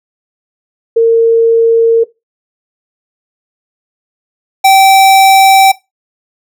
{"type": "tone pair in turn", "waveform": ["sine", "square"], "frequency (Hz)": [457.7, 774.4], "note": ["A#4", "G5"], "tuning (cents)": [-32, -21], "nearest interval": "major sixth", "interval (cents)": 911, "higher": "second", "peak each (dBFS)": -3, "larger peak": "neither", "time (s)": [[0.96, 2.04], [4.64, 5.72]], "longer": "neither", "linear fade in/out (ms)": 10, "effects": ["noise-tail reverb RT60 0.2 s tail -18 dB re dry"]}